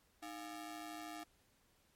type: ring-modulated tone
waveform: sawtooth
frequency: 507 Hz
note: B4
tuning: 45 cents sharp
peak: -39 dBFS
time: 0.22-1.24 s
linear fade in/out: 10 ms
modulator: 197 Hz
effects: pink hiss -73 dBFS RMS until 1.95 s + MP3 64 kbps